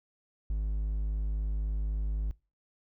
triangle tone, 51.91 Hz, G#1, in tune, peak -26 dBFS, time 0.5-2.31 s, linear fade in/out 0 ms, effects noise-tail reverb RT60 0.3 s tail -23 dB re dry

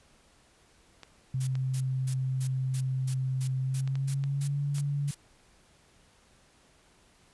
clicks, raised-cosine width 0.2 ms, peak -27 dBFS, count 6, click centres 1.033 / 1.554 / 3.876 / 3.955 / 4.239 / 4.783 s
sine tone with pitch glide, 130.81 to 142.65 Hz, C3 to C#3, 0 to +50 cents, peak -27 dBFS, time 1.34-5.11 s, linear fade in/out 5 ms, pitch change +150 cents, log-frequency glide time 3.6-4.61 s
blue noise bursts, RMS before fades -39 dBFS, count 12, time 1.4-5.148 s, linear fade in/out 10 ms, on 74 ms, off 260 ms
effects pink hiss -62 dBFS RMS until 7.33 s + resampled to 24000 Hz

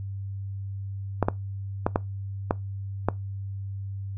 clicks, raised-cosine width 1 ms, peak -7 dBFS, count 6, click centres 1.227 / 1.285 / 1.865 / 1.959 / 2.509 / 3.086 s, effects noise-tail reverb RT60 0.2 s tail -21 dB re dry + added 98 Hz sine -31 dBFS peak until 4.17 s

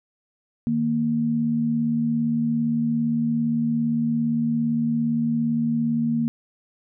sine tone pair together, 155.56 / 233.1 Hz, D#3 / A#3, 0 / 0 cents, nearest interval perfect fifth, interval 700 cents, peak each -28 / -20 dBFS, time 0.67-6.28 s, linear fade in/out 0 ms, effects none

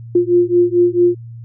sine beating tone pair, 349.2 / 353.7 Hz, F4 / F4, 0 / +22 cents, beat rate 4.5 Hz, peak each -13 dBFS, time 0.15-1.15 s, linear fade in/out 5 ms, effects added 116 Hz sine -30 dBFS peak until 1.44 s

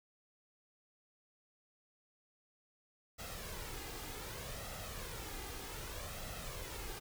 pink noise with flanger, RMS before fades -45 dBFS, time 3.18-7 s, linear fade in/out 20 ms, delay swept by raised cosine 1.5 to 2.5 ms, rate 0.65 Hz, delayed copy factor +0.55, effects none

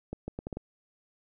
accelerating click train, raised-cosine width 2 ms, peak -22 dBFS, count 6, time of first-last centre 0.13-0.57 s, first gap 150 ms, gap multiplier 0.73, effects none

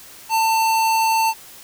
square tone, 894 Hz, A5, 27 cents sharp, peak -16 dBFS, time 0.29-1.34 s, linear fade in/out 50 ms, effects white hiss -42 dBFS RMS until 1.63 s

